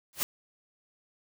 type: noise with exponential growth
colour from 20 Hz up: white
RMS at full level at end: -24 dBFS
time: 0.13-0.23 s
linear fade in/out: 0 ms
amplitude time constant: 21 ms
effects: none